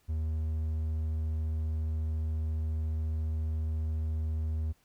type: tone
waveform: triangle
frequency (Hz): 78.6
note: D#2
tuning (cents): +18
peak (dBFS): -27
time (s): 0.08-4.73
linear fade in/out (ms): 20
effects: pink hiss -69 dBFS RMS until 4.84 s